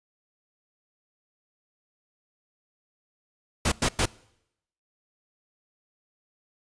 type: noise bursts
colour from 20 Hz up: pink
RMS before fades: -23 dBFS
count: 3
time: 3.65-4.057 s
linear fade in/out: 5 ms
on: 69 ms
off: 100 ms
effects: noise-tail reverb RT60 0.8 s tail -23 dB re dry + resampled to 22050 Hz